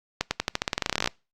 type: accelerating click train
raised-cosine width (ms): 0.2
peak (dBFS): -6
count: 20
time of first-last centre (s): 0.21-1.075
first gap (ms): 100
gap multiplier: 0.9
effects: noise-tail reverb RT60 0.3 s tail -26 dB re dry + Opus 48 kbps